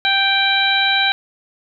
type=harmonic tone; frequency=784 Hz; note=G5; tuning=in tune; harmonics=1 / 2 / 3 / 4 / 5; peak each=-21 / -19 / -20 / -23 / -18 dBFS; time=0.05-1.12 s; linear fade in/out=0 ms; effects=none